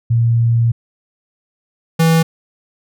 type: tone pair in turn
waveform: sine / square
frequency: 116.54 / 163.34 Hz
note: A#2 / E3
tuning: 0 / -16 cents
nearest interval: tritone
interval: 584 cents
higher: second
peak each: -10 dBFS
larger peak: neither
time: 0.1-0.72 / 1.99-2.23 s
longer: first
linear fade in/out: 10 ms
effects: none